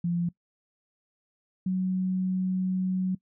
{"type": "tone pair in turn", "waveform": "sine", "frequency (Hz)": [172.7, 185.88], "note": ["F3", "F#3"], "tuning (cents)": [-19, 8], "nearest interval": "minor second", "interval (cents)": 127, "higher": "second", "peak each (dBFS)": -24, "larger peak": "neither", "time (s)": [[0.04, 0.29], [1.66, 3.15]], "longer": "second", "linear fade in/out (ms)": 5, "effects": ["noise-tail reverb RT60 0.1 s tail -21 dB re dry"]}